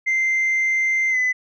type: tone with pitch glide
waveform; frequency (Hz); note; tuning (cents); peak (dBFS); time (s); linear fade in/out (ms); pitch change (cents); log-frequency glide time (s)
sine; 2084 to 2010; C7 to B6; -7 to +30; -15; 0.06-1.33; 20; -63; 1.1-1.18
effects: tanh soft clip ceiling -15 dBFS